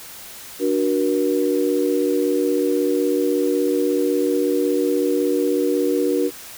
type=chord; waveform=sine; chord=D augmented; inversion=none; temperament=equal with one note detuned; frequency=293.7 / 370 / 475.4 Hz; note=D4 / F#4 / A#4; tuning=0 / 0 / +34 cents; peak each=-21 dBFS; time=0.59-6.31 s; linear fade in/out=50 ms; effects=white hiss -38 dBFS RMS until 6.57 s